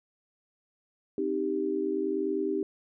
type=chord; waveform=sine; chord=C minor; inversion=none; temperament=equal; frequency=261.6 / 311.1 / 392 Hz; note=C4 / Eb4 / G4; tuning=0 / 0 / 0 cents; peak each=-35 / -31 / -29 dBFS; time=1.18-2.63 s; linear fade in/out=2 ms; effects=none

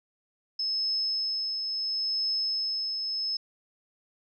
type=tone with tremolo; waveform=sine; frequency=5200 Hz; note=E8; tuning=24 cents flat; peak=-25 dBFS; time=0.59-3.37 s; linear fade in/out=5 ms; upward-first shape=triangle; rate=0.73 Hz; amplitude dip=40%; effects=none

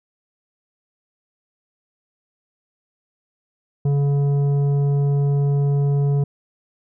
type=tone with tanh clipping; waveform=sine; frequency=141.8 Hz; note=C#3; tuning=40 cents sharp; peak=-17 dBFS; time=3.85-6.24 s; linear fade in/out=5 ms; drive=9 dB; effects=none

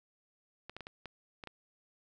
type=clicks; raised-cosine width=0.3 ms; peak=-28 dBFS; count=7; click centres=0.696 / 0.766 / 0.807 / 0.869 / 1.057 / 1.438 / 1.473 s; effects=none

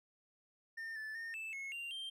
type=tone with pitch steps; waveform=triangle; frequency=1812 / 1748 / 1828 / 2636 / 2179 / 2777 / 3160 Hz; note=A#6 / A6 / A#6 / E7 / C#7 / F7 / G7; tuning=-50 / -12 / -34 / -1 / -30 / -10 / +13 cents; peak=-40 dBFS; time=0.77-2.1 s; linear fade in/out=10 ms; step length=190 ms; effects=none

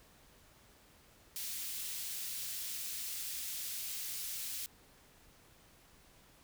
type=high-pass noise; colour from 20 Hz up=white; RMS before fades=-41 dBFS; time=1.36-4.66 s; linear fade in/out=0 ms; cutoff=2700 Hz; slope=12 dB/octave; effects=pink hiss -63 dBFS RMS until 6.43 s

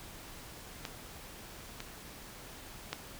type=clicks; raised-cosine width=0.2 ms; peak=-20 / -23 / -17 dBFS; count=3; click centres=0.852 / 1.804 / 2.93 s; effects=pink hiss -49 dBFS RMS until 3.19 s

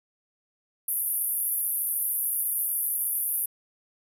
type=band-pass noise; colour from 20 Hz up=white; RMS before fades=-28 dBFS; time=0.88-3.46 s; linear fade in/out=5 ms; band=10000 to 14000 Hz; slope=96 dB/octave; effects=none

